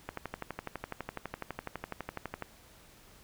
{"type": "click train", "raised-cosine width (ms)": 0.5, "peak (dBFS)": -21, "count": 29, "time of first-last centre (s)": [0.09, 2.423], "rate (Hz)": 12, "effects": ["pink hiss -58 dBFS RMS until 3.23 s"]}